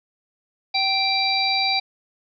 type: harmonic tone with a mistuned harmonic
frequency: 784 Hz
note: G5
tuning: in tune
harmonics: 1 / 3 / 5 / 6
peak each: -24 / -24 / -24 / -24 dBFS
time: 0.74-1.8 s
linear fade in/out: 10 ms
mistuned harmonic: 1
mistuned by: -17 cents
effects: none